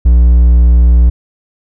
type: tone with hard clipping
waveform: triangle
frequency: 60.4 Hz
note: B1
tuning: 38 cents flat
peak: -4 dBFS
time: 0.05-1.1 s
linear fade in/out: 10 ms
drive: 6 dB
effects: none